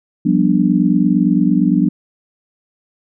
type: chord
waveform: sine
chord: G dominant seventh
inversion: third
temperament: just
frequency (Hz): 176.4 / 196 / 245 / 294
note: F3 / G3 / B3 / D4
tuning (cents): +18 / 0 / -14 / +2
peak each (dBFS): -16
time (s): 0.25-1.89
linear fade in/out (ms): 10
effects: none